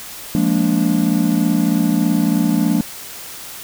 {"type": "chord", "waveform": "triangle", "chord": "Bb dominant seventh", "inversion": "second", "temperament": "just", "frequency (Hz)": [174.81, 209.8, 233.1, 291.4], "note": ["F3", "Ab3", "Bb3", "D4"], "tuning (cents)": [2, 18, 0, -13], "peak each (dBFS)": -17, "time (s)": [0.35, 2.81], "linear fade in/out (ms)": 0, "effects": ["white hiss -33 dBFS RMS until 3.63 s"]}